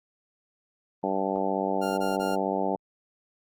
harmonic tone, 96.6 Hz, G2, 25 cents flat, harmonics 2 / 3 / 4 / 5 / 6 / 7 / 8 / 9, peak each -33 / -33 / -33 / -33 / -33 / -33 / -33 / -33 dBFS, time 1.03-2.76 s, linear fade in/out 5 ms
sawtooth tone bursts, 1400 Hz, F6, 4 cents sharp, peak -32 dBFS, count 3, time 1.81-2.362 s, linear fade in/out 20 ms, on 170 ms, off 21 ms
effects Opus 32 kbps

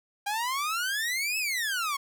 sawtooth exponential two-way sweep, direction up then down, 796 to 2635 to 1081 Hz, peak -24 dBFS, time 0.26-1.97 s, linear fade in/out 10 ms, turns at 1.38 s, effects none

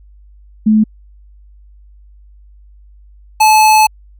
sine / square tone pair in turn, 216 / 864 Hz, A3 / A5, -32 / -32 cents, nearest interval 2 octaves, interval 2400 cents, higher second, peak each -6 dBFS, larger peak neither, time 0.66-0.84 / 3.4-3.87 s, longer second, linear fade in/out 10 ms, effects added 50 Hz sine -39 dBFS peak until 4.19 s

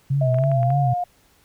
sine tone with vibrato, 132.2 Hz, C3, 18 cents sharp, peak -17 dBFS, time 0.1-0.94 s, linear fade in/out 10 ms, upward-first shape sine, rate 3.3 Hz, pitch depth 110 cents each way
sine tone with pitch glide, 641 to 711.2 Hz, E5 to F5, -49 to +31 cents, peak -21 dBFS, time 0.21-1.04 s, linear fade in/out 5 ms, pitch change +180 cents, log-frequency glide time 0.32-0.77 s
clicks, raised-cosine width 0.5 ms, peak -23 dBFS, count 6, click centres 0.344 / 0.386 / 0.438 / 0.516 / 0.631 / 0.704 s
effects pink hiss -58 dBFS RMS until 1.44 s

